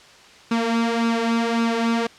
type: tone with flanger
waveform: sawtooth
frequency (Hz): 230.7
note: A#3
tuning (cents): -18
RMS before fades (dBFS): -21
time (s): 0.51-2.07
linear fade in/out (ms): 5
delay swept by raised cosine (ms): 0.76 to 3.56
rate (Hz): 1.8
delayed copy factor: +0.6
effects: white hiss -47 dBFS RMS until 2.18 s + low-pass 5000 Hz 12 dB/octave